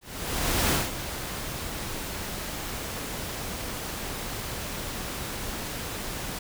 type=noise with ADSR envelope; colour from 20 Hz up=pink; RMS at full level=-23 dBFS; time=0.01-6.39 s; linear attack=700 ms; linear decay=190 ms; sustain=-11 dB; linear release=6 ms; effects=none